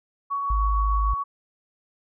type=tone with tremolo; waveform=sine; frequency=1121 Hz; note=C#6; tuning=19 cents sharp; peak=-23 dBFS; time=0.3-1.24 s; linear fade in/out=20 ms; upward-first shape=triangle; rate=6.6 Hz; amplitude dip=25%
type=tone; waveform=sine; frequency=52.2 Hz; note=G#1; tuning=10 cents sharp; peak=-20 dBFS; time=0.5-1.14 s; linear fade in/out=5 ms
effects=none